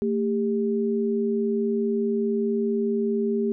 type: tone pair together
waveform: sine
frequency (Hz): 224.7 / 400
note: A3 / G4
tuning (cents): +37 / +35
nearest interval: minor seventh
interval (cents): 998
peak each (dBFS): -24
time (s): 0.02-3.52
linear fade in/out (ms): 0
effects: none